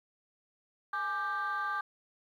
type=tone cluster; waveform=sine; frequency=835 / 1186 / 1572 Hz; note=G#5 / D6 / G6; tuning=+9 / +17 / +4 cents; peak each=-38 / -32 / -34 dBFS; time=0.93-1.81 s; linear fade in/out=5 ms; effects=tanh soft clip ceiling -27 dBFS + 11-bit